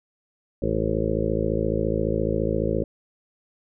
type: harmonic tone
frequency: 54.5 Hz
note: A1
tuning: 16 cents flat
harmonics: 1 / 2 / 3 / 4 / 6 / 7 / 8 / 9 / 10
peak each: -30 / -30 / -30 / -30 / -30 / -30 / -30 / -30 / -30 dBFS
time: 0.62-2.84 s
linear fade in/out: 5 ms
effects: none